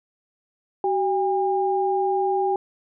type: tone pair together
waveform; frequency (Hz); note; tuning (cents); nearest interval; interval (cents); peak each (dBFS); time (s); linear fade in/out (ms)
sine; 380.4 / 806; F#4 / G5; +48 / +48; octave + minor second; 1300; -22; 0.84-2.56; 2
effects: none